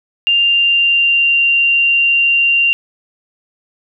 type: tone with pitch glide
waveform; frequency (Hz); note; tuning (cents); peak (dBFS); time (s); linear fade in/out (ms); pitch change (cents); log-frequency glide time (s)
sine; 2794 to 2773; F7 to F7; 0 to -13; -9; 0.27-2.73; 0; -13; 0.38-1.41
effects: none